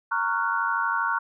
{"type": "chord", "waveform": "sine", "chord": "Gb major seventh", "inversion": "first", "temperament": "just", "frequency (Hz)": [925, 1110, 1387.5, 1480], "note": ["Bb5", "Db6", "F6", "Gb6"], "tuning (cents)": [-14, 2, -12, 0], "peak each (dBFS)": -28, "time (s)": [0.11, 1.19], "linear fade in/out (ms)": 10, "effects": []}